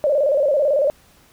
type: tone with vibrato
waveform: sine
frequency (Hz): 572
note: D5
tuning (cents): -46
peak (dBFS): -14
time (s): 0.04-0.9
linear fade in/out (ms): 0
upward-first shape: square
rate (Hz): 18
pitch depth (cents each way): 94
effects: pink hiss -53 dBFS RMS until 1.32 s